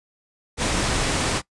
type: low-pass noise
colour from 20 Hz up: pink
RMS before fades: -23 dBFS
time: 0.57-1.42 s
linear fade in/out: 50 ms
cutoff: 9700 Hz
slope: 48 dB/octave
effects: noise-tail reverb RT60 0.1 s tail -21 dB re dry + resampled to 24000 Hz